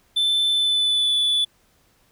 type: tone with pitch glide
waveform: triangle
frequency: 3530 to 3463 Hz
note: A7 to A7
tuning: +5 to -28 cents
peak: -16 dBFS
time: 0.16-1.45 s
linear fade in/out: 10 ms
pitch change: -33 cents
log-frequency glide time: 0.5-1.15 s
effects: pink hiss -61 dBFS RMS until 2.11 s